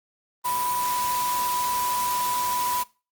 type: tone in noise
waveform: sine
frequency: 987.8 Hz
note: B5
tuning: in tune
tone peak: -24 dBFS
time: 0.44-2.84 s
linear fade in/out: 20 ms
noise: white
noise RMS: -31 dBFS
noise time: 0.44-2.84 s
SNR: +4 dB
effects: noise-tail reverb RT60 0.3 s tail -20 dB re dry + Opus 32 kbps